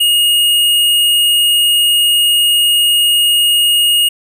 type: tone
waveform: square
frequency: 2864 Hz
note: F7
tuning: 43 cents sharp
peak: -9 dBFS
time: 0-4.09 s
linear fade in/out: 10 ms
effects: none